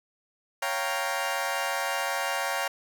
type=chord; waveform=20% pulse; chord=G half-diminished seventh; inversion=second; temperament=equal; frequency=554.4 / 698.5 / 784 / 932.3 Hz; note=Db5 / F5 / G5 / Bb5; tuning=0 / 0 / 0 / 0 cents; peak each=-28 dBFS; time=0.62-2.68 s; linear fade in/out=5 ms; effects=none